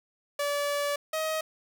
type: tone pair in turn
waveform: sawtooth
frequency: 576 / 631.2 Hz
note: D5 / D#5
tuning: -34 / +25 cents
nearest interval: major second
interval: 159 cents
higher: second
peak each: -23 / -24 dBFS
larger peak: first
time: 0.39-0.96 / 1.13-1.41 s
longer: first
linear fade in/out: 5 ms
effects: 9-bit